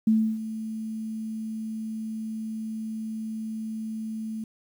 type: tone with ADSR envelope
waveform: sine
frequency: 220 Hz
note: A3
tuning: in tune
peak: -16 dBFS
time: 0.07-4.44 s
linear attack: 5 ms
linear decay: 300 ms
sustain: -14 dB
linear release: 3 ms
effects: 9-bit